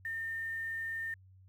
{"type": "tone with quantisation", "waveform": "sine", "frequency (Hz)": 1814, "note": "A#6", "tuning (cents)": -48, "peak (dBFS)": -35, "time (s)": [0.05, 1.14], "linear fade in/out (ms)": 2, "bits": 10, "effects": ["added 94 Hz sine -56 dBFS peak until 1.48 s"]}